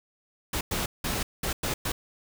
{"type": "noise bursts at uneven times", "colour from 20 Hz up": "pink", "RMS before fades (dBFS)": -29, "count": 6, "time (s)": [[0.53, 0.61], [0.71, 0.86], [1.04, 1.23], [1.43, 1.53], [1.63, 1.74], [1.85, 1.92]], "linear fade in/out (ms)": 5, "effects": []}